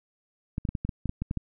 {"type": "clicks", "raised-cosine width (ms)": 5, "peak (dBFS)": -17, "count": 11, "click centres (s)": [0.581, 0.652, 0.69, 0.752, 0.85, 0.892, 1.057, 1.094, 1.22, 1.311, 1.373], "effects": []}